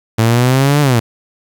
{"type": "exponential two-way sweep", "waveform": "sawtooth", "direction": "up then down", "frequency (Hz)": [110, 149.2, 110], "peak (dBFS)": -5, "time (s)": [0.18, 1], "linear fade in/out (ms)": 10, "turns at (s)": 0.81, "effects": ["7-bit"]}